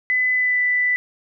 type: tone with pitch glide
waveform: sine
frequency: 2008 to 1986.1 Hz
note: B6 to B6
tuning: +28 to +9 cents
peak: -16 dBFS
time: 0.1-0.96 s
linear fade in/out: 0 ms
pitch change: -19 cents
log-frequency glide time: 0.34-0.61 s
effects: none